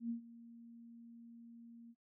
sine tone with ADSR envelope, 233.1 Hz, A#3, in tune, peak -35 dBFS, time 0-1.95 s, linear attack 97 ms, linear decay 110 ms, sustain -18 dB, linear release 49 ms, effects noise-tail reverb RT60 0.1 s tail -24 dB re dry

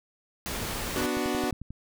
pink noise, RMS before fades -33 dBFS, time 0.46-1.06 s, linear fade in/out 0 ms
sawtooth chord, B minor, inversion none, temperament equal, 246.9 / 293.7 / 370 Hz, B3 / D4 / F#4, 0 / 0 / 0 cents, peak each -27 dBFS, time 0.96-1.51 s, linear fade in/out 2 ms
click train, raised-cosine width 5 ms, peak -26 dBFS, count 7, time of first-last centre 1.17-1.706 s, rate 11.2 Hz
effects none

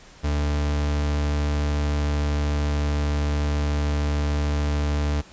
40% pulse tone, 73.42 Hz, D2, in tune, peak -20 dBFS, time 0.23-5.22 s, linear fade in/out 20 ms, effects pink hiss -48 dBFS RMS until 5.32 s + resampled to 16000 Hz

